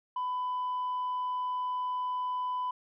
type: tone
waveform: sine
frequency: 1000 Hz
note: B5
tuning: 21 cents sharp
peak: -28 dBFS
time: 0.16-2.71 s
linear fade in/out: 5 ms
effects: tanh soft clip ceiling -28 dBFS